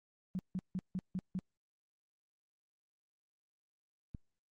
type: tone bursts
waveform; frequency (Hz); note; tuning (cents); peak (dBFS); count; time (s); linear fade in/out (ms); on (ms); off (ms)
sine; 185; F#3; 0; -34; 6; 0.35-1.39; 0; 40; 160
type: click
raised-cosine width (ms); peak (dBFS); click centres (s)
5; -31; 4.148
effects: Opus 32 kbps